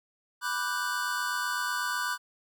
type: chord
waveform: square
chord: G major seventh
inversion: first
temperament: equal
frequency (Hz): 987.8 / 1174.7 / 1480 / 1568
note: B5 / D6 / F#6 / G6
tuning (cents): 0 / 0 / 0 / 0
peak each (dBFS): -36 / -36 / -33 / -37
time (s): 0.41-2.18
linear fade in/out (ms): 50
effects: none